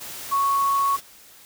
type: tone in noise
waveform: sine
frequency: 1108.7 Hz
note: C#6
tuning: in tune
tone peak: -18 dBFS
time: 0.31-0.97 s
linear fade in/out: 20 ms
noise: white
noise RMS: -36 dBFS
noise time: 0-1.01 s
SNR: +15 dB
effects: white hiss -49 dBFS RMS until 1.45 s